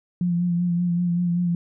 sine tone with vibrato, 174.61 Hz, F3, in tune, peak -19 dBFS, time 0.21-1.55 s, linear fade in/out 2 ms, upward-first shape sine, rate 5.2 Hz, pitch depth 31 cents each way, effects none

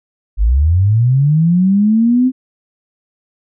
sine linear sweep, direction up, 46.25 to 261.6 Hz, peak -8 dBFS, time 0.37-2.32 s, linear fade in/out 50 ms, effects none

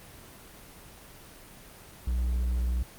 triangle tone, 61 Hz, B1, 21 cents flat, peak -23 dBFS, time 2.07-2.83 s, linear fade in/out 5 ms, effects pink hiss -49 dBFS RMS until 2.98 s + Opus 24 kbps

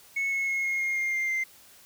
sine tone with pitch steps, 2200 / 2184 / 2167 / 2151 / 2135 / 2119 / 2103 / 2087 Hz, C#7 / C#7 / C#7 / C7 / C7 / C7 / C7 / C7, -14 / -26 / -40 / +47 / +34 / +21 / +8 / -5 cents, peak -23 dBFS, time 0.16-1.44 s, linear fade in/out 10 ms, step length 160 ms, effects tanh soft clip ceiling -24 dBFS + white hiss -54 dBFS RMS until 1.85 s

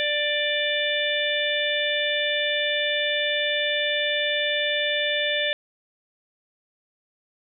harmonic tone, 590 Hz, D5, 8 cents sharp, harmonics 1 / 3 / 4 / 5 / 6, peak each -27 / -27 / -30 / -30 / -27 dBFS, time 0-5.53 s, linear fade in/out 0 ms, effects none

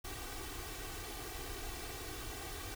pink noise with comb filter, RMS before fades -44 dBFS, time 0.04-2.75 s, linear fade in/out 10 ms, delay 2.6 ms, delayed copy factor +0.95, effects none

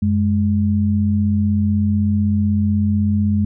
sine tone pair together, 92.5 / 208.5 Hz, F#2 / G#3, 0 / +7 cents, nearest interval octave + major second, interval 1407 cents, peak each -17 / -16 dBFS, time 0.02-3.45 s, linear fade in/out 5 ms, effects none

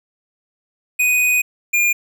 square tone pair in turn, 2489 / 2414 Hz, D#7 / D7, 0 / +47 cents, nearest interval minor second, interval 53 cents, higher first, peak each -14 dBFS, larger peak neither, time 0.99-1.42 / 1.73-1.93 s, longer first, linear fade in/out 10 ms, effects none

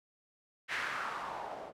blue noise with low-pass filter sweep, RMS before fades -39 dBFS, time 0.68-1.73 s, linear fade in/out 50 ms, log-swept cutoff 2000 to 580 Hz, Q 2.8, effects none

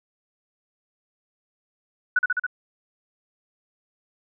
sine tone with echo, 1480 Hz, F#6, in tune, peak -15 dBFS, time 2.16-2.19 s, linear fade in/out 5 ms, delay 69 ms, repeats 4, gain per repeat -2 dB, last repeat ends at 2.466 s, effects none

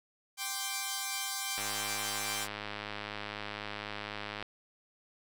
5% pulse chord, G suspended fourth, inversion none, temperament equal, 784 / 1046.5 / 1174.7 Hz, G5 / C6 / D6, 0 / 0 / 0 cents, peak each -25 / -28 / -28 dBFS, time 0.37-2.48 s, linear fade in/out 50 ms
click train, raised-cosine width 0.3 ms, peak -22 dBFS, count 297, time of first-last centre 1.58-4.426 s, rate 104 Hz
effects none

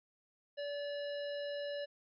harmonic tone, 576 Hz, D5, 34 cents flat, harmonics 1 / 3 / 5 / 7 / 9, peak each -38 / -49 / -51 / -53 / -57 dBFS, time 0.57-1.86 s, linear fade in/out 20 ms, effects none

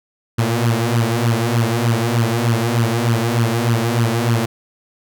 sawtooth tone with flanger, 116.54 Hz, A#2, in tune, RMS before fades -17 dBFS, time 0.38-4.46 s, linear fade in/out 10 ms, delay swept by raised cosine 0.64 to 6.14 ms, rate 3.3 Hz, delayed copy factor +0.75, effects none

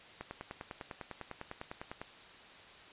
click train, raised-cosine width 0.5 ms, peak -26 dBFS, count 19, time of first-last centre 0.21-2.015 s, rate 9.97 Hz, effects white hiss -54 dBFS RMS until 2.92 s + resampled to 8000 Hz

